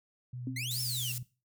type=tone with vibrato; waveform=sine; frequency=123.7 Hz; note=B2; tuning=3 cents sharp; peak=-38 dBFS; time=0.33-1.23 s; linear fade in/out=5 ms; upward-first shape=sine; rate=6.9 Hz; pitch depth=21 cents each way
type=tone with exponential decay; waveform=sine; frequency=261.6 Hz; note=C4; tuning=in tune; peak=-31 dBFS; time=0.47-0.71 s; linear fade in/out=2 ms; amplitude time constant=51 ms
type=exponential two-way sweep; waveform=sawtooth; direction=up then down; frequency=1975.5 to 5500 to 2648 Hz; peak=-32 dBFS; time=0.56-1.12 s; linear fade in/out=5 ms; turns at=0.81 s
type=high-pass noise; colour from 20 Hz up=pink; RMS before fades=-39 dBFS; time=0.71-1.18 s; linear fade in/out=0 ms; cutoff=7300 Hz; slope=12 dB/octave
effects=noise-tail reverb RT60 0.3 s tail -18 dB re dry